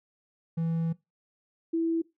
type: tone pair in turn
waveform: triangle / sine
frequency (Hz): 164.81 / 329.6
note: E3 / E4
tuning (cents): 0 / 0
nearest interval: octave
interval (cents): 1200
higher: second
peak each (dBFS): -24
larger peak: neither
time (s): 0.57-0.93 / 1.73-2.02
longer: first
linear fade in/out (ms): 10
effects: noise-tail reverb RT60 0.2 s tail -20 dB re dry